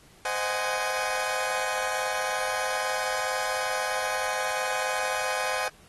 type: chord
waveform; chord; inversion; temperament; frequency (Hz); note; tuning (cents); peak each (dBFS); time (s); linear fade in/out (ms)
20% pulse; Ab dominant seventh; first; just; 519.1 / 623 / 747.5 / 830.6; C5 / Eb5 / Gb5 / Ab5; -14 / +2 / +17 / 0; -27 / -29 / -28 / -27; 0.25-5.68; 2
effects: pink hiss -56 dBFS RMS until 5.88 s + AAC 32 kbps